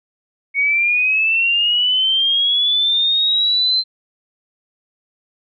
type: linear sweep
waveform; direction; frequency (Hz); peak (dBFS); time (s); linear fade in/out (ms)
sine; up; 2217 to 4112; -13; 0.54-3.84; 50
effects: none